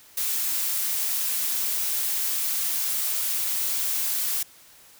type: noise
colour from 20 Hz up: blue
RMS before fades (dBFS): -26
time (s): 0.17-4.43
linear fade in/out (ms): 5
effects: white hiss -52 dBFS RMS until 4.99 s